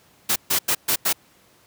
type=noise bursts at uneven times; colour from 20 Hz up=white; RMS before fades=-20 dBFS; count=5; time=0.29-0.36 / 0.5-0.59 / 0.68-0.75 / 0.88-0.96 / 1.05-1.13 s; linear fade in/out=10 ms; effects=pink hiss -56 dBFS RMS until 1.66 s + high-pass 100 Hz 12 dB/octave